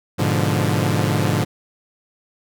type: chord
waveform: sawtooth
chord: G# diminished seventh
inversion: none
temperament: equal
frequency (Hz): 103.83 / 123.47 / 146.83 / 174.61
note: G#2 / B2 / D3 / F3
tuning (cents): 0 / 0 / 0 / 0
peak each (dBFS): -17 / -20 / -18 / -20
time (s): 0.18-1.45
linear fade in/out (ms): 20
effects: none